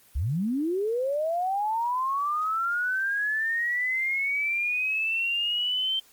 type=linear sweep; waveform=sine; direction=up; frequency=54.6 to 3132 Hz; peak=-24 dBFS; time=0.15-6 s; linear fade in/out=10 ms; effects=white hiss -57 dBFS RMS until 6.12 s + Opus 24 kbps